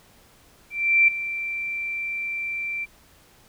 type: tone with ADSR envelope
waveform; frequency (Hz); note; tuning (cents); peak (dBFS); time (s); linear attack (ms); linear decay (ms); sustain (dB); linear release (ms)
sine; 2349; D7; 0; -12; 0.7-2.86; 380; 5; -14; 27
effects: pink hiss -55 dBFS RMS until 3.48 s